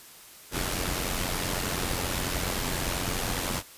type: noise with amplitude modulation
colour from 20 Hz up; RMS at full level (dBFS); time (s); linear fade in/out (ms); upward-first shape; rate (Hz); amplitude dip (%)
pink; -27; 0.51-3.63; 50; sine; 90; 60
effects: white hiss -49 dBFS RMS until 3.77 s + resampled to 32000 Hz